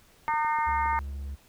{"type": "harmonic tone", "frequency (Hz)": 304.5, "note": "D#4", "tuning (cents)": -37, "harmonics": [3, 4, 5, 6, 7], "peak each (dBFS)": [-25, -32, -39, -37, -36], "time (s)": [0.28, 0.99], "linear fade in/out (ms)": 0}
{"type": "clicks", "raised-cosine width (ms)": 2, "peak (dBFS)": -34, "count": 7, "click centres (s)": [0.29, 0.338, 0.448, 0.587, 0.691, 0.859, 0.931]}
{"type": "tone with vibrato", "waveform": "triangle", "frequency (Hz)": 69.4, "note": "C#2", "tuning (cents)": 3, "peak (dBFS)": -31, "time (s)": [0.66, 1.36], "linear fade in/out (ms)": 20, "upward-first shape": "square", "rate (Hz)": 19, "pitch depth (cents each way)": 16}
{"effects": ["pink hiss -59 dBFS RMS until 1.48 s"]}